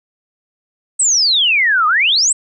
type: exponential two-way sweep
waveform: sine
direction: down then up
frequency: 8372 to 1195 to 8372 Hz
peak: -10 dBFS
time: 0.99-2.33 s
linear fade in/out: 10 ms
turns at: 1.87 s
effects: none